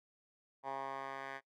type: tone with band-pass filter sweep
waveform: 10% pulse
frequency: 135.6 Hz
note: C#3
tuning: 38 cents flat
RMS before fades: -43 dBFS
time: 0.63-1.41 s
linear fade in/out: 50 ms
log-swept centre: 910 to 1500 Hz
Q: 3.3
effects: noise-tail reverb RT60 0.1 s tail -21 dB re dry + Opus 48 kbps